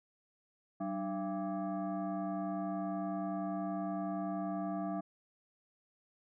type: tone with frequency modulation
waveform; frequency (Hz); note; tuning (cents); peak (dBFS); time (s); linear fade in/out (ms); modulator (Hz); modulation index
sine; 189.7; F#3; +43; -34; 0.8-5.01; 10; 490; 1.4
effects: none